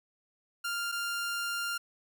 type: tone pair in turn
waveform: sawtooth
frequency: 1396.9 / 1396.9 Hz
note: F6 / F6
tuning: 0 / 0 cents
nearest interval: unison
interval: 0 cents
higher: neither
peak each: -28 dBFS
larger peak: neither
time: 0.64-0.92 / 0.92-1.78 s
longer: second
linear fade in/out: 10 ms
effects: none